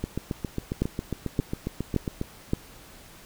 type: two click trains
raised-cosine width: 3 ms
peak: -15 / -10 dBFS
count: 17 / 4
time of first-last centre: 0.04-2.214 / 0.82-2.534 s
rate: 7.36 / 1.75 Hz
effects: pink hiss -49 dBFS RMS until 3.25 s